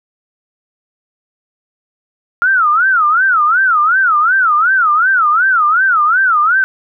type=tone with vibrato; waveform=sine; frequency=1369 Hz; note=F6; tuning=35 cents flat; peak=-8 dBFS; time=2.42-6.64 s; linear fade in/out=0 ms; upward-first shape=sine; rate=2.7 Hz; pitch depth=240 cents each way; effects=none